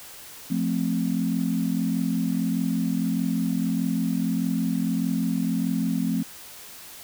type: chord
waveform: sine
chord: F major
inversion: none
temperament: equal with one note detuned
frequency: 175.12 / 220 / 261.6 Hz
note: F3 / A3 / C4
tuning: +5 / 0 / 0 cents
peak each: -26 dBFS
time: 0.5-6.23 s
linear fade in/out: 10 ms
effects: tanh soft clip ceiling -12 dBFS + white hiss -43 dBFS RMS until 7.03 s